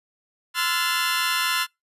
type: tone cluster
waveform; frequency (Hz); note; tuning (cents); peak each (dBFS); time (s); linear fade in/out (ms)
20% pulse; 1031 / 1342 / 1426 / 1740; C6 / E6 / F6 / A6; -26 / +31 / +36 / -20; -22; 0.54-1.67; 50
effects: noise-tail reverb RT60 0.2 s tail -26 dB re dry + resampled to 32000 Hz